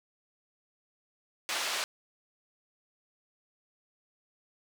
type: band-pass noise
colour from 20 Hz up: white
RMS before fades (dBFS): -33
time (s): 1.49-1.84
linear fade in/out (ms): 0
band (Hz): 570 to 4900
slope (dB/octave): 12
effects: none